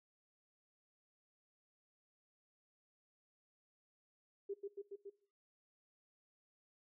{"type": "tone with echo", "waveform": "sine", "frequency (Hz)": 399.4, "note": "G4", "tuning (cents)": 32, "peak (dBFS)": -39, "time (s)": [4.49, 4.54], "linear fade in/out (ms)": 10, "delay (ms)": 140, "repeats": 4, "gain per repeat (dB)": -2, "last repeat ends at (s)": 5.1, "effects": ["noise-tail reverb RT60 0.6 s tail -20 dB re dry"]}